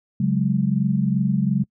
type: chord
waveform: sine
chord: C# suspended fourth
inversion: none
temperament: equal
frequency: 138.59 / 185 / 207.7 Hz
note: C#3 / F#3 / G#3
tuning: 0 / 0 / 0 cents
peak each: -22 / -21 / -22 dBFS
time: 0.2-1.64 s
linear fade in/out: 5 ms
effects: noise-tail reverb RT60 0.1 s tail -24 dB re dry